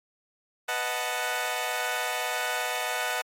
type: chord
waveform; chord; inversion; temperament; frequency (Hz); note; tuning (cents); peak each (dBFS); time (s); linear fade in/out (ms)
15% pulse; B dominant seventh; none; equal; 493.9 / 622.3 / 740 / 880; B4 / D#5 / F#5 / A5; 0 / 0 / 0 / 0; -29 / -28 / -25 / -28; 0.68-3.22; 10
effects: AAC 48 kbps